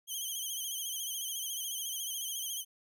10% pulse tone with vibrato, 3148 Hz, G7, 7 cents sharp, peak -28 dBFS, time 0.07-2.65 s, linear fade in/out 50 ms, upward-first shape sine, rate 14 Hz, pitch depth 68 cents each way, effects none

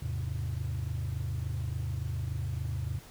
sine chord, E augmented, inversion none, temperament equal with one note detuned, 80.34 / 103.83 / 130.81 Hz, E2 / G#2 / B#2, -44 / 0 / 0 cents, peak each -34 dBFS, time 0.02-2.99 s, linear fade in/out 5 ms, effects tanh soft clip ceiling -26 dBFS + pink hiss -53 dBFS RMS until 3.1 s

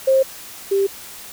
sine tone pair in turn, 532 / 393.3 Hz, C5 / G4, +29 / +6 cents, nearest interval perfect fourth, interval 523 cents, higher first, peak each -11 / -14 dBFS, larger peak first, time 0.07-0.23 / 0.71-0.87 s, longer neither, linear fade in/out 10 ms, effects white hiss -37 dBFS RMS until 1.32 s

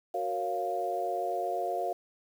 sine chord, Gb major seventh, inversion none, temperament equal, 370 / 466.2 / 554.4 / 698.5 Hz, Gb4 / Bb4 / Db5 / F5, 0 / 0 / 0 / 0 cents, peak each -37 / -37 / -37 / -31 dBFS, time 0.14-1.93 s, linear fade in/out 5 ms, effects 9-bit

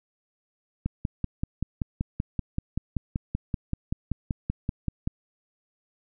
click train, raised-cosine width 5 ms, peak -14 dBFS, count 23, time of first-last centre 0.86-5.075 s, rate 5.22 Hz, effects none

